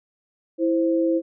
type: tone pair together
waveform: sine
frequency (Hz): 330 / 523.8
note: E4 / C5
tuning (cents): +2 / +2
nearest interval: minor sixth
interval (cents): 800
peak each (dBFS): -19 / -23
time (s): 0.58-1.22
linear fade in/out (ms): 50
effects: none